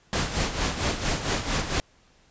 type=noise with tremolo; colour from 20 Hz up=pink; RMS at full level=-24 dBFS; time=0.13-1.8 s; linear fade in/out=0 ms; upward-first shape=sine; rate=4.4 Hz; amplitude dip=65%; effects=pink hiss -60 dBFS RMS until 2.3 s + resampled to 16000 Hz